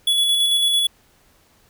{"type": "tone with tremolo", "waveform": "square", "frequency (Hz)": 3400, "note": "G#7", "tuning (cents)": 40, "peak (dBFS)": -15, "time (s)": [0.07, 0.87], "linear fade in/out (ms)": 5, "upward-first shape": "square", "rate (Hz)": 9, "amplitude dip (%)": 25, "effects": ["pink hiss -57 dBFS RMS until 1.69 s"]}